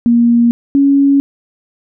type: tone pair in turn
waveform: sine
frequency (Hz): 236 / 278.7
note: A#3 / C#4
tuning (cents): +22 / +9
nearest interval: minor third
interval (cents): 287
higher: second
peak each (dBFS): -6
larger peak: neither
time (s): 0.06-0.51 / 0.75-1.2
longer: neither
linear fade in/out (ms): 0
effects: none